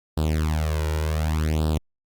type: tone with flanger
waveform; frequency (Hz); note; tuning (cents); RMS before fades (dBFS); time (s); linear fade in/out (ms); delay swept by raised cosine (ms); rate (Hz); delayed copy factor
sawtooth; 77.78; D#2; 0; -23; 0.17-1.78; 5; 0.23 to 2.13; 0.67; +1
effects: Opus 48 kbps